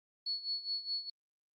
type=tone with tremolo; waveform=sine; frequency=4398 Hz; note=C#8; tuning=14 cents flat; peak=-32 dBFS; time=0.26-1.1 s; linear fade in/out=5 ms; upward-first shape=sine; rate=4.8 Hz; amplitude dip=80%; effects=Opus 32 kbps